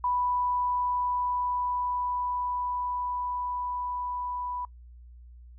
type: tone with level ramp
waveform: sine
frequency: 987.8 Hz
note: B5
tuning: in tune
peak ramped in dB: -24 to -31 dBFS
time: 0.04-4.65 s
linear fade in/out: 2 ms
effects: noise-tail reverb RT60 0.1 s tail -23 dB re dry + added 60 Hz sine -46 dBFS peak until 5.58 s